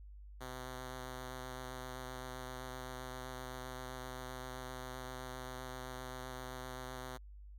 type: tone with vibrato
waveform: 5% pulse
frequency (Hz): 127.9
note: C3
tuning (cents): -39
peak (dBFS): -33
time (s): 0.4-7.18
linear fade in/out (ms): 20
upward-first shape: sine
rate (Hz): 7.7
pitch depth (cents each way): 14
effects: added 50 Hz sine -50 dBFS peak until 7.58 s